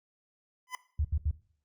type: tone with exponential growth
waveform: 25% pulse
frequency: 1008 Hz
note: B5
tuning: 35 cents sharp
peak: -27 dBFS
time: 0.67-0.75 s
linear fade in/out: 1 ms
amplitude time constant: 16 ms
type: tone bursts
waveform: sine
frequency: 75.3 Hz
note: D2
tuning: 44 cents sharp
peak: -25 dBFS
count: 3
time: 0.99-1.311 s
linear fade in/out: 5 ms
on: 57 ms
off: 75 ms
effects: noise-tail reverb RT60 0.5 s tail -18 dB re dry + Opus 48 kbps